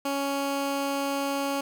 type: tone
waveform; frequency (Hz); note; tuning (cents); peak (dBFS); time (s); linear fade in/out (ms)
15% pulse; 278.3; C#4; +7; -20; 0.05-1.61; 5
effects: none